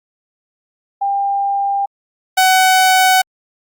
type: tone pair in turn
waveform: sine / sawtooth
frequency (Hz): 797 / 750.2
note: G5 / F#5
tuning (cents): +28 / +24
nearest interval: minor second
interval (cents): 104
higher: first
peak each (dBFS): -14 / -5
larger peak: second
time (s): 1.01-1.86 / 2.37-3.22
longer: neither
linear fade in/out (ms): 10
effects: Opus 48 kbps